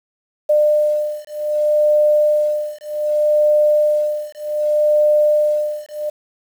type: beating tone pair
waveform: sine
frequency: 600 / 600.65 Hz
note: D5 / D5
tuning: +37 / +39 cents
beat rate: 0.65 Hz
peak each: -16 dBFS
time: 0.49-6.1 s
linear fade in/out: 10 ms
effects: 7-bit